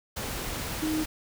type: tone in noise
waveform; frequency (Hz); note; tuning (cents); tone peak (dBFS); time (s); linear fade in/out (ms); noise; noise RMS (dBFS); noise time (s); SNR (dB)
sine; 311.9; D#4; +4; -26; 0.82-1.04; 10; pink; -34; 0.16-1.06; +5
effects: none